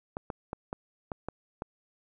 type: clicks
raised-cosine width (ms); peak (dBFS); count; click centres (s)
1; -20; 7; 0.169 / 0.302 / 0.531 / 0.729 / 1.118 / 1.286 / 1.621
effects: none